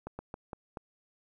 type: slowing click train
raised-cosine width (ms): 1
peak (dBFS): -25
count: 5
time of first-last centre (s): 0.07-0.772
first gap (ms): 120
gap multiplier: 1.26
effects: 11-bit